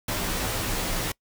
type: noise with comb filter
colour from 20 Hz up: pink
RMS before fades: -28 dBFS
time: 0.08-1.12 s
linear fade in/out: 5 ms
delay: 14 ms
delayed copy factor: -0.9
effects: noise-tail reverb RT60 0.1 s tail -24 dB re dry